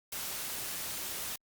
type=noise; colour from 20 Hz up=white; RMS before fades=-38 dBFS; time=0.12-1.36 s; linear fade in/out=5 ms; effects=Opus 48 kbps